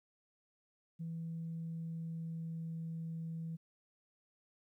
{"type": "tone with pitch glide", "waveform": "sine", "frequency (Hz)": [164.81, 163.58], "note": ["E3", "E3"], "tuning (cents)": [0, -13], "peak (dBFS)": -38, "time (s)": [0.99, 3.57], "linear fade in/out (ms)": 20, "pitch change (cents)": -13, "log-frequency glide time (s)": [1.16, 2.75], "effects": ["tanh soft clip ceiling -35 dBFS", "13-bit"]}